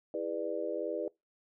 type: chord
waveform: sine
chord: E dominant seventh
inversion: none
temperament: just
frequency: 329.6 / 412 / 494.4 / 593.3 Hz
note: E4 / G#4 / B4 / D5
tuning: 0 / -14 / +2 / +18 cents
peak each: -39 / -39 / -37 / -37 dBFS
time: 0.14-1.08 s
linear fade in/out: 2 ms
effects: noise-tail reverb RT60 0.2 s tail -24 dB re dry